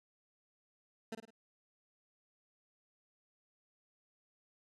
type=tone with echo; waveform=20% pulse; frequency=224.1 Hz; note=A3; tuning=32 cents sharp; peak=-34 dBFS; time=1.12-1.15 s; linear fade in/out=5 ms; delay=52 ms; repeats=3; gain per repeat=-7 dB; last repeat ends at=1.306 s; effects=low-pass 10000 Hz 12 dB/octave